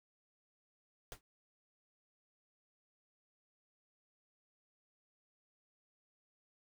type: noise with exponential decay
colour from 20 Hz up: pink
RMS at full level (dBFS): -43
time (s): 1.12-1.21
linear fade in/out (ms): 1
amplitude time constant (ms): 19
effects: none